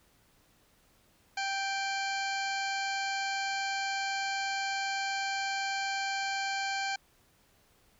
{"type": "harmonic tone with a mistuned harmonic", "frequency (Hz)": 784, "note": "G5", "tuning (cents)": 0, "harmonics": [1, 2, 3, 4, 5, 6, 7, 8, 9], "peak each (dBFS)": [-34, -36, -38, -44, -42, -44, -50, -50, -47], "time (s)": [1.37, 6.96], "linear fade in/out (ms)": 5, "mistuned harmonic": 5, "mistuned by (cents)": 120, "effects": ["pink hiss -66 dBFS RMS until 7.99 s"]}